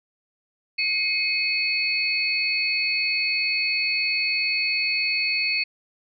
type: tone cluster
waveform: sine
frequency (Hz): 2166 / 2529 / 4421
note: C#7 / D#7 / C#8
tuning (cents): -41 / +28 / -5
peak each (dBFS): -29 / -23 / -26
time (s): 0.78-5.64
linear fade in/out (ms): 10
effects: none